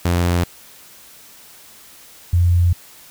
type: tone pair in turn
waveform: sawtooth / sine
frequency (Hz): 87.31 / 87.31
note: F2 / F2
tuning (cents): 0 / 0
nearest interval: unison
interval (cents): 0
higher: neither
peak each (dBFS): -11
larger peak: neither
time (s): 0.05-0.44 / 2.33-2.73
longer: second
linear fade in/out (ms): 5
effects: white hiss -44 dBFS RMS until 3.1 s